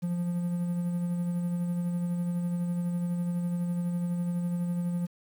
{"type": "tone with tremolo", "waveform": "triangle", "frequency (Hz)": 174.61, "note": "F3", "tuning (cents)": 0, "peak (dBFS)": -24, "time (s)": [0.02, 5.07], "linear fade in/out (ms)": 20, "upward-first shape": "sine", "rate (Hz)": 12, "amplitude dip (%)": 30, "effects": ["9-bit"]}